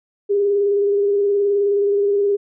sine tone with vibrato, 404 Hz, G#4, 48 cents flat, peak -14 dBFS, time 0.29-2.37 s, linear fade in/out 20 ms, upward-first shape square, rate 19 Hz, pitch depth 21 cents each way, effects none

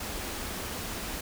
pink band-stop noise, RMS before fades -36 dBFS, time 0-1.21 s, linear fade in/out 5 ms, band 110 to 160 Hz, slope 96 dB/octave, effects none

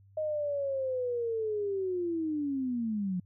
sine linear sweep, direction down, 626 to 175.7 Hz, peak -29 dBFS, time 0.17-3.2 s, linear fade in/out 5 ms, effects added 98 Hz sine -56 dBFS peak until 3.25 s

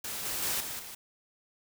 white noise with level steps, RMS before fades -37 / -34 / -31 / -38 / -44 dBFS, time 0.04-0.95 s, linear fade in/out 5 ms, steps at 0.25 / 0.42 / 0.6 / 0.79 s, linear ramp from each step 5 ms, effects none

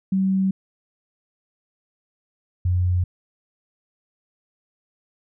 sine tone pair in turn, 191.1 / 89.8 Hz, G3 / F2, -44 / +49 cents, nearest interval octave + minor second, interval 1307 cents, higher first, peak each -17 dBFS, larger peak neither, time 0.12-0.51 / 2.65-3.04 s, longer neither, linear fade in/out 5 ms, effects none

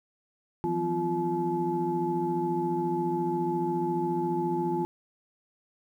sine tone cluster, 165.5 / 179.9 / 251.7 / 346.2 / 860 Hz, E3 / F#3 / B3 / F4 / A5, +7 / -48 / +33 / -15 / -40 cents, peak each -34 / -36 / -36 / -28 / -31 dBFS, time 0.64-4.85 s, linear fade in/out 0 ms, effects tanh soft clip ceiling -15 dBFS + 10-bit

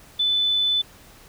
sine tone, 3502 Hz, A7, 9 cents flat, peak -18 dBFS, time 0.19-0.82 s, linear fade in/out 10 ms, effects pink hiss -49 dBFS RMS until 1.28 s

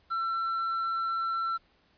triangle tone with quantisation, 1346 Hz, E6, 36 cents sharp, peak -26 dBFS, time 0.1-1.58 s, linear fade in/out 20 ms, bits 9, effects pink hiss -66 dBFS RMS until 1.97 s + resampled to 11025 Hz

